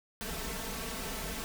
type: noise with comb filter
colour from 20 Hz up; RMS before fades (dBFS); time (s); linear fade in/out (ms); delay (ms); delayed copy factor
pink; -38; 0.21-1.44; 0; 4.5; +0.95
effects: none

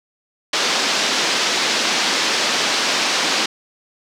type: band-pass noise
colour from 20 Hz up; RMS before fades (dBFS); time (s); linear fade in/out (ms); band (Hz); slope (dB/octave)
white; -19; 0.53-3.46; 5; 200 to 5600; 24
effects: none

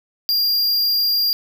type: tone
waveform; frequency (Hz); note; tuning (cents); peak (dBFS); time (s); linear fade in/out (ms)
square; 4789; D8; +33; -16; 0.29-1.33; 0
effects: none

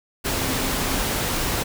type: tone in noise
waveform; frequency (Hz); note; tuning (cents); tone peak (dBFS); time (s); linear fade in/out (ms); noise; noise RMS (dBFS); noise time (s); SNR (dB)
sine; 265.5; C4; +25; -32; 0.32-0.99; 20; pink; -24; 0.24-1.64; -11
effects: none

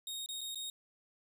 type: tone with dropouts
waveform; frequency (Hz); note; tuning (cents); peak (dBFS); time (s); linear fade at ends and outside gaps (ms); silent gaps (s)
sawtooth; 3729; A#7; 0; -36; 0.07-0.7; 2; 0.261-0.288 / 0.409-0.413 / 0.547-0.556
effects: none

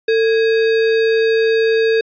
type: tone with sample-and-hold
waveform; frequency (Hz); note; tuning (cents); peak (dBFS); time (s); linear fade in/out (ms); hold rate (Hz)
sine; 448.2; A4; +32; -11; 0.08-2.01; 5; 2100
effects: resampled to 11025 Hz

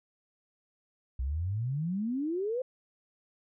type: exponential sweep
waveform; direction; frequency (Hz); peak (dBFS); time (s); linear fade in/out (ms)
sine; up; 60.6 to 527; -29; 1.19-2.62; 5
effects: none

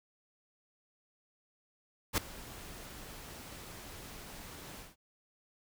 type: noise with ADSR envelope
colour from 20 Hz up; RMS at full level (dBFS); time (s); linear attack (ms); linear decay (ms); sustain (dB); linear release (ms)
pink; -27; 2.13-4.96; 47; 5; -21; 170
effects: none

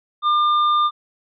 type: tone with hard clipping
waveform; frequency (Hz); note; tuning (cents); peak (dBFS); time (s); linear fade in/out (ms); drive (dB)
triangle; 1200; D6; +37; -16; 0.22-0.91; 50; 11
effects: resampled to 11025 Hz

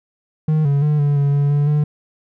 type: tone with pitch steps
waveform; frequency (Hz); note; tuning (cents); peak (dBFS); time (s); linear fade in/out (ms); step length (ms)
triangle; 155.2 / 141.3 / 149.6 / 144.3 / 141.7 / 142.9 / 144.9 / 149; D#3 / C#3 / D3 / D3 / C#3 / D3 / D3 / D3; -4 / +34 / +32 / -30 / +38 / -47 / -23 / +25; -11; 0.48-1.84; 5; 170
effects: none

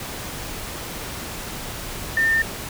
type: tone in noise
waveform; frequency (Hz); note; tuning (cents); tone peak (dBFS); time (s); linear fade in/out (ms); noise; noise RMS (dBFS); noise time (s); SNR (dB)
sine; 1805; A6; +44; -16; 2.17-2.42; 2; pink; -32; 0-2.69; +13
effects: none

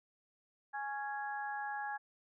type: harmonic tone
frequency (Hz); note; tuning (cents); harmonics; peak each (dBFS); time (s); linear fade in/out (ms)
277.2; C#4; 0; 3 / 4 / 5 / 6; -39 / -51 / -51 / -42; 0.73-1.98; 20
effects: none

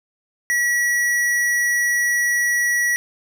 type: tone with hard clipping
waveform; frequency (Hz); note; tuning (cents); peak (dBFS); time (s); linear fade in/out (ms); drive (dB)
sine; 1931; B6; -39; -18; 0.5-2.96; 0; 14
effects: none

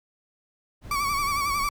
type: noise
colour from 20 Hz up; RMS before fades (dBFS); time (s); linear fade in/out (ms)
brown; -38; 0.81-1.7; 50
type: tone with vibrato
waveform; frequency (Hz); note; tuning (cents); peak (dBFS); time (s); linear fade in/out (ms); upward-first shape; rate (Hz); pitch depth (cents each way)
35% pulse; 1139; C#6; +47; -22; 0.91-1.69; 2; sine; 11; 57
effects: none

